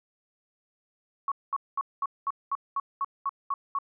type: tone bursts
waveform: sine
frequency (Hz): 1109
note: C#6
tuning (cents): 0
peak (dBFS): -25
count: 11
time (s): 1.28-3.787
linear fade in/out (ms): 2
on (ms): 37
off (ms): 210
effects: none